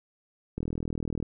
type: click train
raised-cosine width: 3 ms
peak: -19 dBFS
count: 27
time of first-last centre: 0.58-1.227 s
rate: 40.2 Hz
effects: none